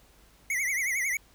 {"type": "tone with vibrato", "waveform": "square", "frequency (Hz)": 2093, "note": "C7", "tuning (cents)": 0, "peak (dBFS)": -27, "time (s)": [0.5, 1.17], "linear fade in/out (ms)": 2, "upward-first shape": "triangle", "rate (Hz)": 11, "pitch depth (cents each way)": 160, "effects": ["added 50 Hz sine -60 dBFS peak until 1.34 s", "pink hiss -60 dBFS RMS until 1.34 s"]}